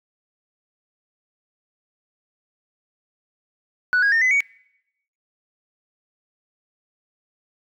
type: tone with pitch steps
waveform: sine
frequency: 1480 / 1642.2 / 1822.1 / 2022 / 2243 Hz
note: F#6 / G#6 / A#6 / B6 / C#7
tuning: 0 / -20 / -40 / +40 / +20 cents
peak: -13 dBFS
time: 3.93-4.405 s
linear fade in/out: 0 ms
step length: 95 ms
effects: noise-tail reverb RT60 0.8 s tail -25 dB re dry + tanh soft clip ceiling -13 dBFS